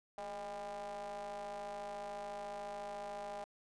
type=ring-modulated tone; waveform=square; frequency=98 Hz; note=G2; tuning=in tune; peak=-40 dBFS; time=0.18-3.44 s; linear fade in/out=0 ms; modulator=713 Hz; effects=resampled to 22050 Hz